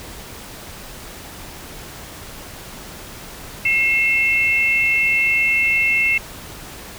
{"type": "tone pair together", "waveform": "sine", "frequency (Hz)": [2149, 2674], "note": ["C7", "E7"], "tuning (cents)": [46, 24], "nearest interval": "major third", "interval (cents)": 378, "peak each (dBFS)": -17, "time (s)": [3.65, 6.18], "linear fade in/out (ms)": 5, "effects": ["pink hiss -36 dBFS RMS until 6.98 s"]}